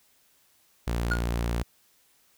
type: tone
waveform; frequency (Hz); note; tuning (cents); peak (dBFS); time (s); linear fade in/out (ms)
sawtooth; 58.4; A#1; +4; -22; 0.87-1.63; 5
type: tone with exponential decay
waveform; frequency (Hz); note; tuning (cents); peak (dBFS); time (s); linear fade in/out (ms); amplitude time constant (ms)
triangle; 1437; F6; +49; -19; 1.11-1.23; 5; 26
effects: white hiss -64 dBFS RMS until 2.37 s